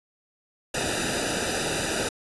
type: noise with comb filter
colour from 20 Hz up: pink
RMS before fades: -27 dBFS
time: 0.74-2.09 s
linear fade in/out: 5 ms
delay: 0.92 ms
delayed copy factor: -0.85
effects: resampled to 24000 Hz